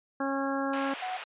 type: harmonic tone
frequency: 273.5 Hz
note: C#4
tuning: 23 cents flat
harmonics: 1 / 2 / 3 / 4 / 5 / 6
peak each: -31 / -34 / -36 / -37 / -38 / -39 dBFS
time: 0.2-0.94 s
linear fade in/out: 5 ms
type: band-pass noise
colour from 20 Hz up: white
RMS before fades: -41 dBFS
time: 0.73-1.24 s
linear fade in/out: 5 ms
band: 590 to 3100 Hz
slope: 24 dB/octave
type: tone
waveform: sine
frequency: 740 Hz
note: F#5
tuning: in tune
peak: -32 dBFS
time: 1.02-1.17 s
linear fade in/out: 5 ms
effects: resampled to 8000 Hz